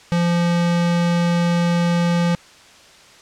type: tone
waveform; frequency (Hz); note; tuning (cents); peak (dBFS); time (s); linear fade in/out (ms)
square; 172.4; F3; -22; -16; 0.12-2.35; 0
effects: white hiss -46 dBFS RMS until 3.21 s + low-pass 6000 Hz 12 dB/octave